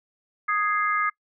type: chord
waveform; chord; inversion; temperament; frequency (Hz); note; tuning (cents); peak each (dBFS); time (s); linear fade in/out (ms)
sine; Ab major; second; equal; 1244.5 / 1661.2 / 2093; Eb6 / Ab6 / C7; 0 / 0 / 0; -23 / -28 / -28; 0.48-1.1; 10
effects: noise-tail reverb RT60 0.1 s tail -24 dB re dry